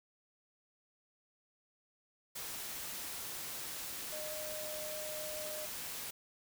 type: tone in noise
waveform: sine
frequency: 613 Hz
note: D#5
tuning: 26 cents flat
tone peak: -43 dBFS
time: 4.12-5.66 s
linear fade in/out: 10 ms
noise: white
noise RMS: -43 dBFS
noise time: 2.35-6.11 s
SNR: -3 dB
effects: none